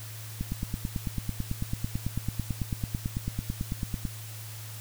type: click train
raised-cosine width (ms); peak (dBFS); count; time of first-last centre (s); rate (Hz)
5; -17; 34; 0.41-4.052; 9.06
effects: added 109 Hz sine -40 dBFS peak until 4.8 s + white hiss -45 dBFS RMS until 4.8 s